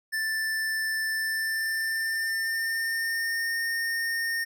square tone with pitch glide, 1766 to 1832.5 Hz, A6 to A#6, +6 to -30 cents, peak -27 dBFS, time 0.12-4.45 s, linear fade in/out 20 ms, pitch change +64 cents, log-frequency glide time 1.08-3.59 s, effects none

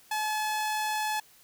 sawtooth tone, 857 Hz, A5, 46 cents flat, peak -24 dBFS, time 0.11-1.2 s, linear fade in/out 5 ms, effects white hiss -58 dBFS RMS until 1.43 s

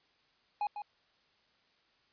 triangle tone with echo, 830.6 Hz, G#5, in tune, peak -28 dBFS, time 0.61-0.67 s, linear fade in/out 2 ms, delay 150 ms, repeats 1, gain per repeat -8 dB, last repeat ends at 0.82 s, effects white hiss -70 dBFS RMS until 2.12 s + resampled to 11025 Hz

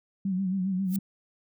sine tone with vibrato, 189 Hz, F#3, 37 cents sharp, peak -25 dBFS, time 0.25-0.99 s, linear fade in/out 5 ms, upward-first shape sine, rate 7.4 Hz, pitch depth 70 cents each way
violet noise with exponential growth, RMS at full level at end -33 dBFS, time 0.85-0.96 s, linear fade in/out 0 ms, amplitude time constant 23 ms
effects none

